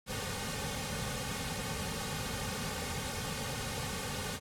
pink noise with comb filter, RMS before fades -37 dBFS, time 0.06-4.4 s, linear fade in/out 50 ms, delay 3 ms, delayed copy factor -0.95, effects low-pass 11000 Hz 12 dB/octave

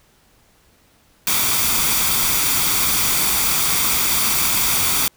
white noise with comb filter, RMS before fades -18 dBFS, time 1.27-5.08 s, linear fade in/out 2 ms, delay 0.86 ms, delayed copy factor +0.5, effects pink hiss -56 dBFS RMS until 5.16 s

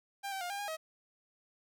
sawtooth tone with pitch steps, 795 / 773 / 709 / 802 / 816 / 636 Hz, G5 / G5 / F5 / G5 / G#5 / D#5, +24 / -24 / +26 / +39 / -31 / +38 cents, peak -33 dBFS, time 0.23-0.77 s, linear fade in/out 20 ms, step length 90 ms, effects none

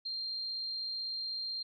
sine tone with amplitude modulation, 4186 Hz, C8, in tune, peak -34 dBFS, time 0.05-1.63 s, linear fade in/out 10 ms, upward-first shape sine, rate 116 Hz, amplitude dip 25%, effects none

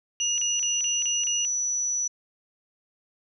sine tone bursts, 2842 Hz, F7, 30 cents sharp, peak -28 dBFS, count 6, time 0.2-1.45 s, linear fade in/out 0 ms, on 180 ms, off 34 ms
sine tone, 5920 Hz, F#8, in tune, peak -24 dBFS, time 0.2-2.08 s, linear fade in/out 10 ms
effects none

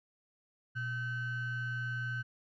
triangle ring-modulated tone, 707 Hz, F5, 21 cents sharp, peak -29 dBFS, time 0.75-2.23 s, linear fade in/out 20 ms, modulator 829 Hz, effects resampled to 16000 Hz

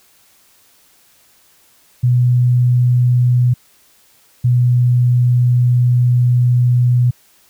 sine tone pair in turn, 123.47 / 123.03 Hz, B2 / B2, 0 / -6 cents, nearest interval unison, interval 6 cents, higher first, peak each -9 dBFS, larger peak neither, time 2.03-3.54 / 4.44-7.11 s, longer second, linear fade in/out 10 ms, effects white hiss -52 dBFS RMS until 7.49 s

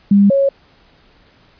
sine tone pair in turn, 200.6 / 550.9 Hz, G3 / C#5, +40 / -11 cents, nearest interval octave + perfect fourth, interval 1749 cents, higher second, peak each -6 / -10 dBFS, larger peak first, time 0.11-0.3 / 0.3-0.49 s, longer neither, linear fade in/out 5 ms, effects pink hiss -51 dBFS RMS until 1.59 s + resampled to 11025 Hz

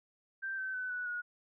sine tone with pitch steps, 1568 / 1537.5 / 1507.6 / 1478.3 / 1449.5 Hz, G6 / G6 / F#6 / F#6 / F#6, 0 / -34 / +32 / -2 / -36 cents, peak -35 dBFS, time 0.42-1.22 s, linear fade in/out 20 ms, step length 160 ms, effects none

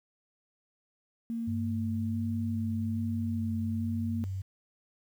sine tone with vibrato, 228 Hz, A#3, 38 cents flat, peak -31 dBFS, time 1.3-4.24 s, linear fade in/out 0 ms, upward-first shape square, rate 1.2 Hz, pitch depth 17 cents each way
sine tone with pitch glide, 98 to 95.49 Hz, G2 to G2, 0 to -45 cents, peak -32 dBFS, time 1.47-4.42 s, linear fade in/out 10 ms, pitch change -45 cents, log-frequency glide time 3.02-3.38 s
effects 10-bit

